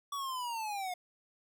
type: linear sweep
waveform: square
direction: down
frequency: 1147 to 710 Hz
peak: -36 dBFS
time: 0.12-0.94 s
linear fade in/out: 5 ms
effects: none